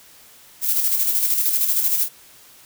violet noise with tremolo, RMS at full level -18 dBFS, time 0.61-2.09 s, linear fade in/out 50 ms, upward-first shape square, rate 13 Hz, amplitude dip 40%, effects white hiss -48 dBFS RMS until 2.65 s

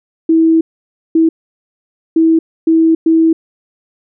sine tone bursts at uneven times, 324.8 Hz, E4, 26 cents flat, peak -6 dBFS, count 5, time 0.29-0.61 / 1.15-1.29 / 2.16-2.39 / 2.67-2.95 / 3.06-3.33 s, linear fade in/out 5 ms, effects none

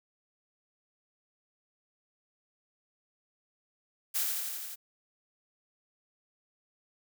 blue noise with echo, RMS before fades -30 dBFS, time 4.14-4.25 s, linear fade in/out 20 ms, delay 85 ms, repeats 6, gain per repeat -2 dB, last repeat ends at 4.76 s, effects none

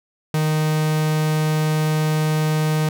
45% pulse tone, 154.9 Hz, D#3, 7 cents flat, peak -17 dBFS, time 0.34-2.89 s, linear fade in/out 2 ms, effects none

